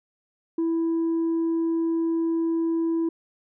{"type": "tone", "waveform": "sine", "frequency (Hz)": 330, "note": "E4", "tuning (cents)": 2, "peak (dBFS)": -19, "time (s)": [0.58, 3.09], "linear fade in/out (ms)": 5, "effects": ["tanh soft clip ceiling -20 dBFS"]}